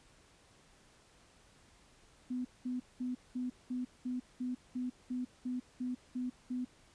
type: tone bursts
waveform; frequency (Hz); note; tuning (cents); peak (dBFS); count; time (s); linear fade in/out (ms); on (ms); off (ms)
sine; 250.4; B3; +24; -34; 13; 2.3-6.65; 10; 150; 200
effects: pink hiss -64 dBFS RMS until 6.94 s + resampled to 22050 Hz